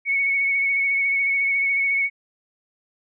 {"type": "tone with vibrato", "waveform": "sine", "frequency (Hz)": 2217, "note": "C#7", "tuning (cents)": 0, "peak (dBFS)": -18, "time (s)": [0.05, 2.1], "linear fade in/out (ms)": 50, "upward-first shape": "sine", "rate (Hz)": 14, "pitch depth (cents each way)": 22, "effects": []}